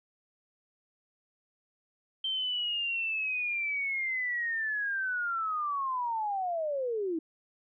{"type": "linear sweep", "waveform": "sine", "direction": "down", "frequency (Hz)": [3136, 310], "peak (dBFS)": -29, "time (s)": [2.24, 7.19], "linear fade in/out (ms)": 5, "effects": []}